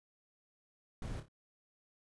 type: noise with echo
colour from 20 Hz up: brown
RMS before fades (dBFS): -41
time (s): 1.02-1.2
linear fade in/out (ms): 2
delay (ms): 28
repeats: 3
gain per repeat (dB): -8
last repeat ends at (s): 1.284
effects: resampled to 24000 Hz